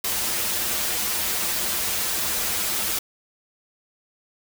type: noise with comb filter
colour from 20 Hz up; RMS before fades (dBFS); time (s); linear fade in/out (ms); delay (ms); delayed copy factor
white; -25; 0.04-2.99; 5; 7.3; -0.95
effects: none